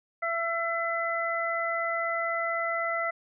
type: harmonic tone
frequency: 671 Hz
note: E5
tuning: 31 cents sharp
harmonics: 1 / 2 / 3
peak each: -31 / -31 / -31 dBFS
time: 0.22-3.11 s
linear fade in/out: 10 ms
effects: none